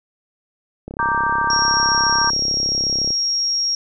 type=click train; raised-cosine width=2 ms; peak=-17 dBFS; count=76; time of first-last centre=0.88-3.106 s; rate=33.7 Hz
type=chord; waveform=sine; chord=G minor; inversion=first; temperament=equal; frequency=932.3 / 1174.7 / 1568 Hz; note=Bb5 / D6 / G6; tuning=0 / 0 / 0 cents; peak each=-20 / -21 / -21 dBFS; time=0.99-2.3 s; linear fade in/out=2 ms
type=tone; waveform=sine; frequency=5588 Hz; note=F8; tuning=in tune; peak=-17 dBFS; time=1.5-3.75 s; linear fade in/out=2 ms
effects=none